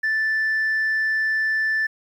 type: tone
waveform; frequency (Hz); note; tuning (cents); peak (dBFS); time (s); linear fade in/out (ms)
sine; 1760; A6; 0; -17; 0.03-1.87; 10
effects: tanh soft clip ceiling -17 dBFS + 9-bit